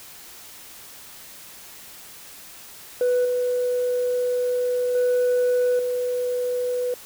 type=tone with level steps; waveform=sine; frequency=494.9 Hz; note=B4; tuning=4 cents sharp; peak=-15 / -19 / -15 / -21 dBFS; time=3.01-6.94 s; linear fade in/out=2 ms; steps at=3.25 / 4.95 / 5.79 s; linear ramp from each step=2 ms; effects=tanh soft clip ceiling -16 dBFS + white hiss -43 dBFS RMS until 7.05 s